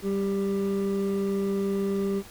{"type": "tone pair together", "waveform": "triangle", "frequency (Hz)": [196, 395], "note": ["G3", "G4"], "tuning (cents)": [0, 13], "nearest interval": "octave", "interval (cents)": 1213, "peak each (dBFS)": -25, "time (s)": [0.02, 2.23], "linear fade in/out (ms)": 50, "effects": ["pink hiss -47 dBFS RMS until 2.3 s"]}